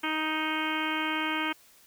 harmonic tone, 312.3 Hz, D#4, 7 cents sharp, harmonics 1 / 2 / 3 / 4 / 5 / 6 / 7 / 8 / 9 / 10, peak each -33 / -43 / -35 / -36 / -35 / -42 / -35 / -38 / -41 / -38 dBFS, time 0.03-1.53 s, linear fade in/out 10 ms, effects white hiss -58 dBFS RMS until 1.86 s

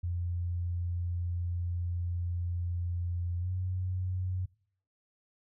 sine tone with pitch glide, 87.31 to 91.97 Hz, F2 to F#2, 0 to -10 cents, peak -30 dBFS, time 0.03-4.46 s, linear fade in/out 10 ms, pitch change +90 cents, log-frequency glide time 3.39-3.5 s, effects noise-tail reverb RT60 0.6 s tail -23 dB re dry

